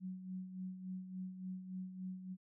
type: tone with tremolo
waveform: sine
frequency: 185.7 Hz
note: F#3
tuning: 7 cents sharp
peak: -40 dBFS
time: 0-2.37 s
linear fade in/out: 50 ms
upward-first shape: sine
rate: 3.5 Hz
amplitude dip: 60%
effects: none